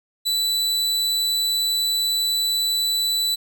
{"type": "tone", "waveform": "40% pulse", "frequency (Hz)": 3974, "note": "B7", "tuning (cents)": 10, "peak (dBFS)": -18, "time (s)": [0.25, 3.36], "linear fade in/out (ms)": 20, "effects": []}